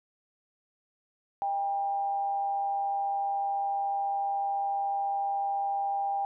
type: tone with amplitude modulation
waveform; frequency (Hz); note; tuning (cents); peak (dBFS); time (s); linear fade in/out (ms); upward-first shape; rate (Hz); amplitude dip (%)
sine; 797; G5; +28; -25; 1.42-6.25; 0; sine; 166; 40
effects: none